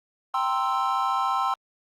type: chord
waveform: triangle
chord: C dominant seventh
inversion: second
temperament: equal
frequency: 784 / 932.3 / 1046.5 / 1318.5 Hz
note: G5 / Bb5 / C6 / E6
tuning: 0 / 0 / 0 / 0 cents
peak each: -26 / -30 / -24 / -26 dBFS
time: 0.34-1.54 s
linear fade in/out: 2 ms
effects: Opus 32 kbps